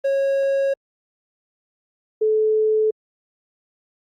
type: tone pair in turn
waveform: triangle / sine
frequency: 548 / 433.4 Hz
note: C#5 / A4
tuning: -20 / -26 cents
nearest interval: major third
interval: 406 cents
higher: first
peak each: -15 dBFS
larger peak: neither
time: 0.04-0.74 / 2.21-2.91 s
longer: neither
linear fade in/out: 10 ms
effects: Opus 32 kbps